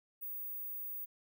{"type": "tone", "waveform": "sine", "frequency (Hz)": 15570, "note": "B9", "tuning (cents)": -26, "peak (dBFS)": -39, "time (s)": [0.21, 1.06], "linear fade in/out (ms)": 20, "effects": []}